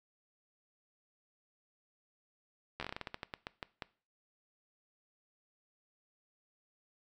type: slowing click train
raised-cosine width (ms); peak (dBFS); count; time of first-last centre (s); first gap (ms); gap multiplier
0.3; -23; 16; 2.8-3.822; 12; 1.22
effects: noise-tail reverb RT60 0.4 s tail -20 dB re dry